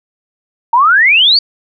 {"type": "exponential sweep", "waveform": "sine", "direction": "up", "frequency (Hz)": [900, 4699], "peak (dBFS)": -5, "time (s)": [0.73, 1.39], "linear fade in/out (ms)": 5, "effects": []}